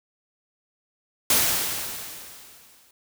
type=noise with exponential decay; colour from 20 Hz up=white; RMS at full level=-18 dBFS; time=1.3-2.91 s; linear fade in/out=2 ms; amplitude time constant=350 ms; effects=none